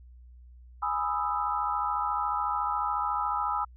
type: chord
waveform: sine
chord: E major seventh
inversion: first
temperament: equal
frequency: 830.6 / 987.8 / 1244.5 / 1318.5 Hz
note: G#5 / B5 / D#6 / E6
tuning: 0 / 0 / 0 / 0 cents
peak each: -32 dBFS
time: 0.82-3.65 s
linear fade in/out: 10 ms
effects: added 61 Hz sine -48 dBFS peak until 3.76 s